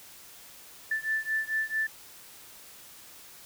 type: beating tone pair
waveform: sine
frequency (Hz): 1760 / 1764.5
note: A6 / A6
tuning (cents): 0 / +4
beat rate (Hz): 4.5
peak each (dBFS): -30 / -31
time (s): 0.91-1.87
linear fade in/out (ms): 5
effects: white hiss -50 dBFS RMS until 3.45 s